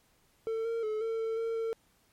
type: tone with pitch steps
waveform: triangle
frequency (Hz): 448.4 / 459.2 / 430.6 / 451.3 / 448.5 / 455.4 / 452.2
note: A4 / A#4 / A4 / A4 / A4 / A#4 / A4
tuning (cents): +33 / -26 / -37 / +44 / +33 / -40 / +47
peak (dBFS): -28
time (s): 0.47-1.73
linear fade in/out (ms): 0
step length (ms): 180
effects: pink hiss -68 dBFS RMS until 2.12 s + MP3 64 kbps